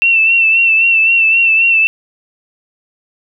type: tone with vibrato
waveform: sine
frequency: 2686 Hz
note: E7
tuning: 32 cents sharp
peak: -7 dBFS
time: 0.02-1.87 s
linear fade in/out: 0 ms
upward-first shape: sine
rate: 3.8 Hz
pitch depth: 40 cents each way
effects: none